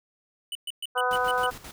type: tone bursts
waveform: square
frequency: 2976 Hz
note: F#7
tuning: 9 cents sharp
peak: -31 dBFS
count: 7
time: 0.52-1.464 s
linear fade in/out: 2 ms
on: 32 ms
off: 120 ms
type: harmonic tone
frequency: 249.7 Hz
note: B3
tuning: 19 cents sharp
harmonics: 2 / 3 / 4 / 5 / 6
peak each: -29 / -29 / -29 / -29 / -29 dBFS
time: 0.95-1.51 s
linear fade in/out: 20 ms
type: noise with tremolo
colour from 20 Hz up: pink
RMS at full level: -41 dBFS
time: 1.11-1.72 s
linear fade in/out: 0 ms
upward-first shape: square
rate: 7.5 Hz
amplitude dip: 65%
effects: none